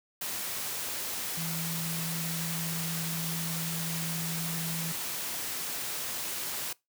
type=tone in noise; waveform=sine; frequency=164.81 Hz; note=E3; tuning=in tune; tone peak=-34 dBFS; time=1.37-4.92 s; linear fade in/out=5 ms; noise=white; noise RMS=-35 dBFS; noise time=0.21-6.73 s; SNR=-2 dB; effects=noise-tail reverb RT60 0.2 s tail -23 dB re dry + high-pass 100 Hz 12 dB/octave